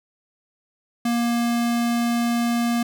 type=tone; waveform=square; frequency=236.2 Hz; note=A#3; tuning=23 cents sharp; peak=-20 dBFS; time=1.05-2.83 s; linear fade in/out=5 ms; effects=none